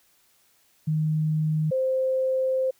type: tone pair in turn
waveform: sine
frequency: 155.3 / 522.4 Hz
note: D#3 / C5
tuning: -3 / -3 cents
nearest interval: octave + major sixth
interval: 2100 cents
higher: second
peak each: -21 / -21 dBFS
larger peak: neither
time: 0.87-1.71 / 1.71-2.71 s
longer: second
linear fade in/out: 10 ms
effects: white hiss -63 dBFS RMS until 2.79 s